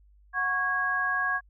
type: tone cluster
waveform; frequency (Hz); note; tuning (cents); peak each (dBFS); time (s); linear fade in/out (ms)
sine; 733 / 1106 / 1646; F#5 / C#6 / G#6; -16 / -4 / -16; -35 / -30 / -26; 0.33-1.41; 50
effects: added 50 Hz sine -55 dBFS peak until 1.49 s